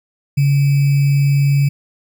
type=tone with sample-and-hold; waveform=sine; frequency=140.5 Hz; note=C#3; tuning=24 cents sharp; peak=-10 dBFS; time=0.37-1.69 s; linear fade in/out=10 ms; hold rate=2450 Hz; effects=none